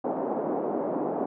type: band-pass noise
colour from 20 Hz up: pink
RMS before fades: -29 dBFS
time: 0.04-1.26 s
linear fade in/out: 5 ms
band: 250 to 810 Hz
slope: 24 dB/octave
effects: none